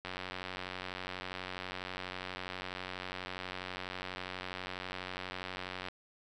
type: click train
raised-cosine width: 0.3 ms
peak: -23 dBFS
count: 539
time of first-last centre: 0.05-5.885 s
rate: 92.2 Hz
effects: none